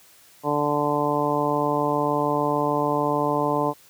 harmonic tone, 146.83 Hz, D3, in tune, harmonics 1 / 2 / 3 / 4 / 5 / 6 / 7, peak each -31 / -27 / -27 / -27 / -30 / -27 / -27 dBFS, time 0.43-3.74 s, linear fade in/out 50 ms, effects white hiss -53 dBFS RMS until 3.89 s + high-pass 60 Hz 12 dB/octave

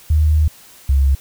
sine tone pair in turn, 76.9 / 68.23 Hz, D#2 / C#2, -20 / -27 cents, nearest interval major second, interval 207 cents, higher first, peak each -10 dBFS, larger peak neither, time 0.1-0.48 / 0.89-1.15 s, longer first, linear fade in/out 5 ms, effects white hiss -44 dBFS RMS until 1.2 s

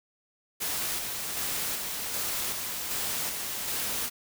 white noise with tremolo, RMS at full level -31 dBFS, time 0.6-4.1 s, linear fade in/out 20 ms, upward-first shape square, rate 1.3 Hz, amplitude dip 30%, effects none

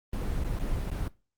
brown noise with dropouts, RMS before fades -30 dBFS, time 0.13-1.08 s, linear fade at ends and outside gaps 2 ms, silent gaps 0.439-0.445 / 0.59-0.596 / 0.903-0.914 s, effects noise-tail reverb RT60 0.3 s tail -20 dB re dry + Opus 24 kbps

